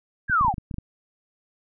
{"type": "linear sweep", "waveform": "sine", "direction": "down", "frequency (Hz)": [1661.2, 679], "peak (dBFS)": -17, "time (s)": [0.28, 0.54], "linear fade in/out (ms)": 50}
{"type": "clicks", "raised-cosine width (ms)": 5, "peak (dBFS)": -19, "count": 9, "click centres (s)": [0.298, 0.411, 0.448, 0.482, 0.541, 0.582, 0.712, 0.742, 0.784]}
{"effects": []}